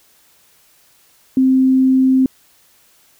sine tone, 261.6 Hz, C4, in tune, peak -9 dBFS, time 1.37-2.26 s, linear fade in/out 2 ms, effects white hiss -53 dBFS RMS until 3.19 s

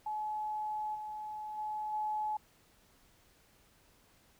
sine tone with level steps, 853 Hz, G#5, 46 cents sharp, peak -34 / -39 / -35 / -32 dBFS, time 0.06-2.37 s, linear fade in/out 5 ms, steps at 0.94 / 1.57 / 1.92 s, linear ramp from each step 20 ms, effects pink hiss -66 dBFS RMS until 4.39 s

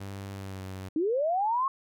sawtooth tone with pitch glide, 98.4 to 94.77 Hz, G2 to F#2, +7 to +42 cents, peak -33 dBFS, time 0-0.89 s, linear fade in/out 10 ms, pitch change -65 cents, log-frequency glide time 0.33-0.63 s
sine linear sweep, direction up, 293.7 to 1099 Hz, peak -24 dBFS, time 0.96-1.68 s, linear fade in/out 2 ms
effects none

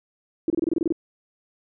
sine tone bursts, 329.6 Hz, E4, in tune, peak -18 dBFS, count 10, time 0.48-0.924 s, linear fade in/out 2 ms, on 21 ms, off 26 ms, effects none

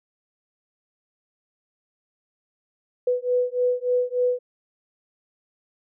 sine beating tone pair, 493.9 / 497.3 Hz, B4 / B4, 0 / +12 cents, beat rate 3.4 Hz, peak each -23 dBFS, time 3.07-4.39 s, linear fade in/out 5 ms, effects none

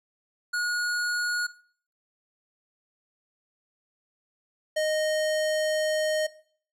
square tone pair in turn, 1446 / 619.3 Hz, F#6 / D#5, -40 / -8 cents, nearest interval octave + minor third, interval 1468 cents, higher first, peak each -26 / -24 dBFS, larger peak second, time 0.53-1.47 / 4.76-6.27 s, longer second, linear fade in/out 10 ms, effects noise-tail reverb RT60 0.5 s tail -18 dB re dry + low-pass 10000 Hz 12 dB/octave

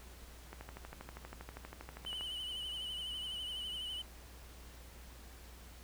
click train, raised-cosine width 0.5 ms, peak -31 dBFS, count 22, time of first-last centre 0.53-2.21 s, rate 12.5 Hz
triangle tone with vibrato, 2994 Hz, F#7, 20 cents sharp, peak -38 dBFS, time 2.06-4.02 s, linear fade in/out 5 ms, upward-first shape triangle, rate 12 Hz, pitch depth 64 cents each way
effects added 60 Hz sine -53 dBFS peak until 5.83 s + pink hiss -57 dBFS RMS until 5.83 s

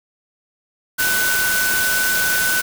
sine tone in noise, 1500 Hz, F#6, 23 cents sharp, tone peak -18 dBFS, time 0.98-2.62 s, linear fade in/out 20 ms, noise white, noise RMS -21 dBFS, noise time 0.98-2.62 s, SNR 0 dB, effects none

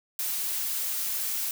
blue noise, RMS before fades -30 dBFS, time 0.19-1.51 s, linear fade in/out 2 ms, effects none

